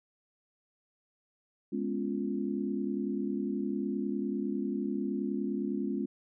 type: chord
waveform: sine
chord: C# dominant seventh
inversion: second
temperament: equal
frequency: 207.7 / 246.9 / 277.2 / 349.2 Hz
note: G#3 / B3 / C#4 / E#4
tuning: 0 / 0 / 0 / 0 cents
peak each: -34 / -37 / -35 / -37 dBFS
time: 1.72-6.06 s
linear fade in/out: 10 ms
effects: none